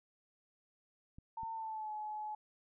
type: clicks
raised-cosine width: 5 ms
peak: -40 dBFS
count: 2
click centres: 1.185 / 1.433 s
type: tone with pitch glide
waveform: sine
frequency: 900 to 851.5 Hz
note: A5 to G#5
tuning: +39 to +43 cents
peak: -39 dBFS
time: 1.37-2.35 s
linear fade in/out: 5 ms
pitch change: -96 cents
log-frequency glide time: 1.54-1.92 s
effects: none